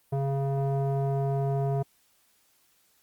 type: tone with low-pass filter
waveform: square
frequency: 137.7 Hz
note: C#3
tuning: 11 cents flat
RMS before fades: -27 dBFS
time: 0.12-1.83 s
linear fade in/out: 10 ms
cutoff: 680 Hz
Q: 2.1
effects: white hiss -66 dBFS RMS until 3.02 s + Opus 32 kbps